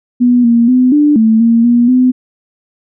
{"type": "tone with pitch steps", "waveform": "sine", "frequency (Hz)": [244.9, 234.1, 253, 295.5, 221.7, 230.8, 239.2, 253.4], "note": ["B3", "A#3", "B3", "D4", "A3", "A#3", "A#3", "B3"], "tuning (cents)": [-14, 8, 42, 11, 13, -17, 45, 45], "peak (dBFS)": -5, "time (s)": [0.2, 2.12], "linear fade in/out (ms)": 20, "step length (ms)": 240, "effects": []}